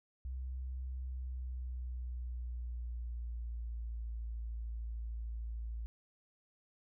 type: tone with pitch glide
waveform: sine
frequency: 64 to 56.69 Hz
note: C2 to A#1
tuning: -38 to -48 cents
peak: -38 dBFS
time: 0.25-5.86 s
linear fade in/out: 0 ms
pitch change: -210 cents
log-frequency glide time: 1.01-4.1 s
effects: none